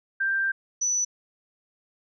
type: tone pair in turn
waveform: sine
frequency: 1578 / 5958 Hz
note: G6 / F#8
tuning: +11 / +11 cents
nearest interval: octave + major seventh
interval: 2300 cents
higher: second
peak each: -22 dBFS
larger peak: neither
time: 0.2-0.52 / 0.81-1.05 s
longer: first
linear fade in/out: 10 ms
effects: none